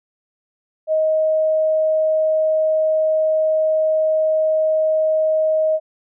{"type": "tone", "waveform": "sine", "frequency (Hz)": 628, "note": "D#5", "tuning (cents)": 16, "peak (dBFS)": -14, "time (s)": [0.87, 5.8], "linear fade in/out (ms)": 50, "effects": []}